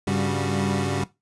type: tone cluster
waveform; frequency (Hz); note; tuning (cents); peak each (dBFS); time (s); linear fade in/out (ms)
25% pulse; 98.6 / 139.1 / 195.3 / 367; G2 / C#3 / G3 / F#4; +11 / +6 / -6 / -14; -24 / -23 / -24 / -27; 0.07-1.04; 5
effects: noise-tail reverb RT60 0.2 s tail -17 dB re dry + resampled to 24000 Hz